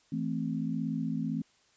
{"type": "chord", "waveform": "sine", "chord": "A minor", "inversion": "second", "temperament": "equal with one note detuned", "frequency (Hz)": [164.05, 220, 261.6], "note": ["E3", "A3", "C4"], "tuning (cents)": [-8, 0, 0], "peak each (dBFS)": -34, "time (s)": [0.12, 1.42], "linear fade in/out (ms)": 5, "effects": ["white hiss -66 dBFS RMS until 1.76 s", "resampled to 16000 Hz"]}